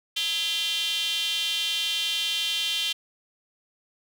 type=tone with high-pass filter; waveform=square; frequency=184.4 Hz; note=F#3; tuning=6 cents flat; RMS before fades=-27 dBFS; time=0.16-2.93 s; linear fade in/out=10 ms; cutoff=3200 Hz; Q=6.6; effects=none